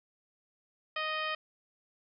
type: harmonic tone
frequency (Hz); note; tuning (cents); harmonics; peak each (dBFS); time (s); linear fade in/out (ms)
622.3; D#5; 0; 1 / 2 / 3 / 4 / 5 / 6 / 7 / 8; -40 / -36 / -38 / -39 / -40 / -48 / -52 / -50; 0.96-1.35; 5
effects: none